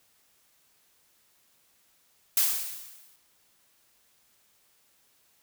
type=noise with exponential decay; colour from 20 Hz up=blue; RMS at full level=-21 dBFS; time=2.37-3.16 s; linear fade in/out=2 ms; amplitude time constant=170 ms; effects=white hiss -66 dBFS RMS until 5.42 s